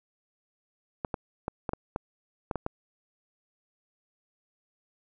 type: clicks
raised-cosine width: 1 ms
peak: -16 dBFS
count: 9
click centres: 1.048 / 1.142 / 1.481 / 1.692 / 1.734 / 1.961 / 2.512 / 2.557 / 2.664 s
effects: none